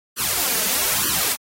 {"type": "noise with flanger", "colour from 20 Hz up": "white", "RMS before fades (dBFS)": -21, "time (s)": [0.16, 1.37], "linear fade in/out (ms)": 50, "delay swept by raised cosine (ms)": [0.66, 4.66], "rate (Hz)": 1.1, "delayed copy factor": 0.95, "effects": ["high-pass 60 Hz 12 dB/octave", "AAC 48 kbps"]}